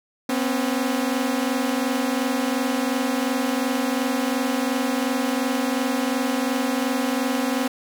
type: tone pair together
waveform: sawtooth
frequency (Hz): 246.9 / 269.7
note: B3 / C#4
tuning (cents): 0 / -47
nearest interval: major second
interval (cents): 153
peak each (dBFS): -20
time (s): 0.29-7.68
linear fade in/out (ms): 5
effects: none